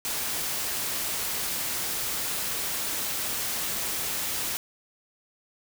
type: noise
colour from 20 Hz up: white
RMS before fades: -30 dBFS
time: 0.05-4.57 s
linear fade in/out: 0 ms
effects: none